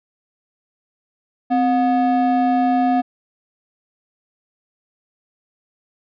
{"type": "ring-modulated tone", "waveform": "triangle", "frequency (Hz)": 490.2, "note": "B4", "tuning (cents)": -13, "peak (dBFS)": -9, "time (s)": [1.5, 3.02], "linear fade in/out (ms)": 20, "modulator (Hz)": 231, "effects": ["resampled to 11025 Hz"]}